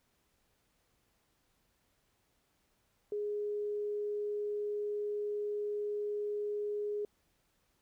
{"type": "tone", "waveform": "sine", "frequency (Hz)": 415.3, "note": "G#4", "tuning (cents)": 0, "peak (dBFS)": -33, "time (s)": [3.12, 7.05], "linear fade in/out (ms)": 2, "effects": ["pink hiss -75 dBFS RMS until 7.81 s"]}